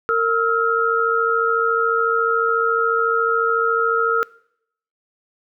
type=tone cluster; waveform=sine; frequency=458.4 / 1298 / 1392 Hz; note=A#4 / E6 / F6; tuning=-29 / -27 / -6 cents; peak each=-20 dBFS; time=0.09-4.23 s; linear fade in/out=0 ms; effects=noise-tail reverb RT60 0.7 s tail -22 dB re dry